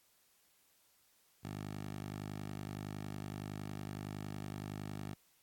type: tone with high-pass filter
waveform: 10% pulse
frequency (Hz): 50.8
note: G#1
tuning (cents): -38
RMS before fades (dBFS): -44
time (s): 1.43-5.15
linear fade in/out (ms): 20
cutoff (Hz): 110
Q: 1.3
effects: white hiss -71 dBFS RMS until 5.42 s + AAC 64 kbps